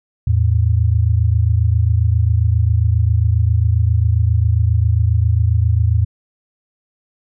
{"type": "tone pair together", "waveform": "sine", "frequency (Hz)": [82.57, 110], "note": ["E2", "A2"], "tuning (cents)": [3, 0], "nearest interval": "perfect fourth", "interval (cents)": 497, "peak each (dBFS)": -14, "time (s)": [0.27, 6.05], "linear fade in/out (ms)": 5, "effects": []}